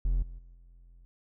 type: tone with level steps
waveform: triangle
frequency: 42.93 Hz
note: F1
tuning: 29 cents flat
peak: -22 / -38 / -47 / -50 dBFS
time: 0.05-1.05 s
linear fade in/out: 0 ms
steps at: 0.22 / 0.38 / 0.54 s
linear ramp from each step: 10 ms
effects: none